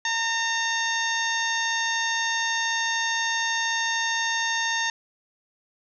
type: harmonic tone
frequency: 913 Hz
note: A#5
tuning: 36 cents flat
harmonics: 1 / 2 / 3 / 4 / 5 / 6 / 7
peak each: -30 / -26 / -35 / -31 / -39 / -36 / -32 dBFS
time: 0.05-4.9 s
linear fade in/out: 2 ms
effects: none